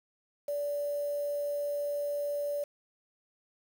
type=tone with quantisation; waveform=sine; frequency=579 Hz; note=D5; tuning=25 cents flat; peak=-30 dBFS; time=0.48-2.64 s; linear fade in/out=5 ms; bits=8; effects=none